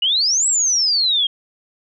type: exponential two-way sweep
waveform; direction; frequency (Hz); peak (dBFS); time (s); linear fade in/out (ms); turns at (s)
sine; up then down; 2844 to 7902 to 3194; -14; 0.02-1.27; 5; 0.47
effects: none